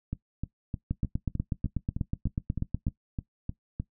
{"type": "two click trains", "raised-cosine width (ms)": 5, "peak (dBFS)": [-16, -19], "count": [17, 13], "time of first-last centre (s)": [[0.91, 2.868], [0.13, 3.8]], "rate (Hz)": [8.17, 3.27], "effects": ["noise-tail reverb RT60 0.1 s tail -17 dB re dry"]}